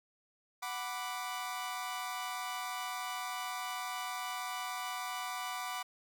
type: chord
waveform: sawtooth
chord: B minor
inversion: second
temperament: equal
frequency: 740 / 987.8 / 1174.7 Hz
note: F#5 / B5 / D6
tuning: 0 / 0 / 0 cents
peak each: -38 / -38 / -38 dBFS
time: 0.62-5.83 s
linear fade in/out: 10 ms
effects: none